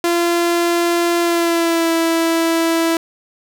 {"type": "tone with pitch glide", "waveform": "sawtooth", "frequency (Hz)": [343.2, 330.2], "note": ["F4", "E4"], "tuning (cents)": [-30, 3], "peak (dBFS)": -10, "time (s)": [0.04, 2.97], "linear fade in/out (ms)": 2, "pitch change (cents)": -67, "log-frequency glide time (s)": [1.21, 1.91], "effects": []}